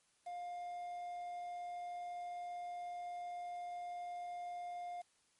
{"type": "tone with quantisation", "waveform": "triangle", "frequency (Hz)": 706, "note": "F5", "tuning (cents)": 19, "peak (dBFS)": -40, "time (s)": [0.26, 5.02], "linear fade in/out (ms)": 10, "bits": 10, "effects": ["white hiss -74 dBFS RMS until 5.39 s", "MP3 48 kbps"]}